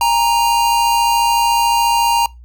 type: tone pair together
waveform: square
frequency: 818.3 / 932.3 Hz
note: G#5 / A#5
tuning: -26 / 0 cents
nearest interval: major second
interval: 226 cents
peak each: -21 / -13 dBFS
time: 0.01-2.26 s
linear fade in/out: 2 ms
effects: noise-tail reverb RT60 0.2 s tail -22 dB re dry + added 60 Hz sine -36 dBFS peak until 2.44 s